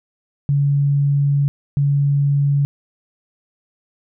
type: tone bursts at uneven times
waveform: sine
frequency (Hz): 141.8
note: C#3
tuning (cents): +40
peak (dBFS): -13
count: 2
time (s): 0.49-1.48 / 1.77-2.65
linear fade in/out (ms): 0
effects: none